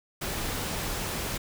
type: noise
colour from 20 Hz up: pink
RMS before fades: -32 dBFS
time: 0.21-1.38 s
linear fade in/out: 10 ms
effects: none